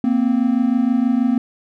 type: tone pair together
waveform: triangle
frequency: 233.1 / 259.4 Hz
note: A#3 / C4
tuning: 0 / -15 cents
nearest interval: major second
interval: 185 cents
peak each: -15 dBFS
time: 0.04-1.38 s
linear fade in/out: 2 ms
effects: none